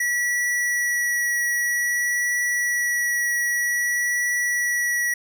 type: tone with vibrato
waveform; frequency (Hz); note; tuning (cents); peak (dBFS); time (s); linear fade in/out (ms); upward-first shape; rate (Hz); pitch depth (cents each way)
square; 1936; B6; -35; -21; 0-5.14; 5; triangle; 0.52; 9
effects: none